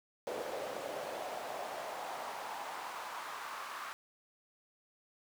brown noise with high-pass filter sweep, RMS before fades -42 dBFS, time 0.27-3.93 s, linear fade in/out 0 ms, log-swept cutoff 500 to 1200 Hz, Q 2.6, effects none

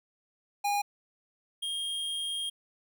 square tone pair in turn, 816 / 3231 Hz, G#5 / G#7, -31 / -48 cents, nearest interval 2 octaves, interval 2383 cents, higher second, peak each -27 / -32 dBFS, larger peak first, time 0.64-0.82 / 1.62-2.5 s, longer second, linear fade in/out 10 ms, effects none

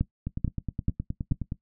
two click trains, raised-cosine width 5 ms, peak -18 / -12 dBFS, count 13 / 4, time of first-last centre 0.27-1.521 / 0.01-1.32 s, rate 9.59 / 2.29 Hz, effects noise-tail reverb RT60 0.1 s tail -17 dB re dry

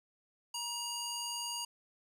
square tone with band-pass filter, 950 Hz, A#5, 33 cents sharp, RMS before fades -39 dBFS, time 0.54-1.65 s, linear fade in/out 5 ms, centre 6900 Hz, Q 0.95, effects none

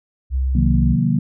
sine tone, 65.41 Hz, C2, in tune, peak -16 dBFS, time 0.3-0.97 s, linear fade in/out 50 ms
sine chord, C half-diminished seventh, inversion none, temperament equal with one note detuned, 130.81 / 155.56 / 181.09 / 233.1 Hz, C3 / Eb3 / Gb3 / Bb3, 0 / 0 / -37 / 0 cents, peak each -20 dBFS, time 0.55-1.19 s, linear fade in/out 5 ms
effects none

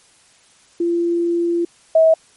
sine tone pair in turn, 342.1 / 644 Hz, F4 / E5, -36 / -41 cents, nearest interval major seventh, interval 1095 cents, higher second, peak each -15 / -8 dBFS, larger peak second, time 0.8-1.65 / 1.95-2.14 s, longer first, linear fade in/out 5 ms, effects white hiss -52 dBFS RMS until 2.36 s + MP3 48 kbps

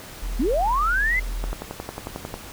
sine tone, 41.21 Hz, E1, in tune, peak -25 dBFS, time 0.22-1.54 s, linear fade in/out 10 ms
sine linear sweep, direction up, 212.8 to 2093 Hz, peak -19 dBFS, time 0.39-1.2 s, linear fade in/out 10 ms
click train, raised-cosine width 1 ms, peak -16 dBFS, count 11, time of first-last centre 1.44-2.341 s, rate 11.1 Hz
effects pink hiss -40 dBFS RMS until 2.52 s

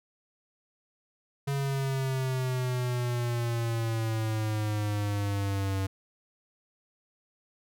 square exponential sweep, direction down, 140 to 95.9 Hz, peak -28 dBFS, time 1.47-5.87 s, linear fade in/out 10 ms, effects none

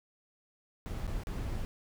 brown noise with dropouts, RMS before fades -36 dBFS, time 0.86-1.65 s, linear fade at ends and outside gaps 0 ms, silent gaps 1.067-1.077 / 1.235-1.271 s, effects none

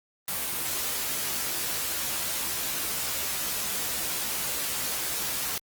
white noise with comb filter, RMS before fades -30 dBFS, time 0.28-5.58 s, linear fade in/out 2 ms, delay 15 ms, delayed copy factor +0.75, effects Opus 24 kbps

